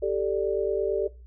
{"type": "chord", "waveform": "sine", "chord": "G suspended second", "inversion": "none", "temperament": "just", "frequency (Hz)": [392, 441, 588], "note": ["G4", "A4", "D5"], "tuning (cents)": [0, 4, 2], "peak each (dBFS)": [-27, -27, -29], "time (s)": [0.02, 1.08], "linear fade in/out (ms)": 10, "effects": ["noise-tail reverb RT60 0.3 s tail -19 dB re dry", "added 60 Hz sine -44 dBFS peak until 1.26 s"]}